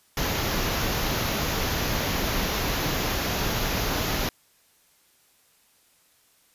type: band-stop noise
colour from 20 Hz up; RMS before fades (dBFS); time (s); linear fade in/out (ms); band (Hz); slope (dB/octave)
pink; -26; 0.17-4.29; 2; 6900 to 11000; 96
effects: white hiss -62 dBFS RMS until 6.54 s + resampled to 32000 Hz